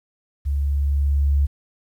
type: tone with level ramp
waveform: sine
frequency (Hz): 70.7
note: C#2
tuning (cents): +35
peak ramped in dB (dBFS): -19 to -14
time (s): 0.45-1.47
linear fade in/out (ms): 20
effects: 9-bit